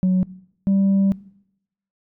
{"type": "tone pair in turn", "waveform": "sine", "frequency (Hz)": [185, 195.46], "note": ["F#3", "G3"], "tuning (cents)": [0, -5], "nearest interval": "minor second", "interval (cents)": 95, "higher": "second", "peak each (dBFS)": -12, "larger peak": "neither", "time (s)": [[0.03, 0.23], [0.67, 1.12]], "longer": "second", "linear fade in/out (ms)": 0, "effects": ["noise-tail reverb RT60 0.8 s tail -22 dB re dry", "tanh soft clip ceiling -13 dBFS"]}